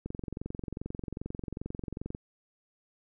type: click train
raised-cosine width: 3 ms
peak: -23 dBFS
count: 48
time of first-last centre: 0.06-2.149 s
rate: 22.5 Hz
effects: none